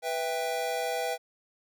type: chord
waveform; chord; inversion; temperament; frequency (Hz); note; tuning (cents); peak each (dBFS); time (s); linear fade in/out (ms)
square; E minor; second; just; 494.4 / 659.3 / 791.1; B4 / E5 / G5; +2 / 0 / +16; -34; 0.02-1.18; 50
effects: none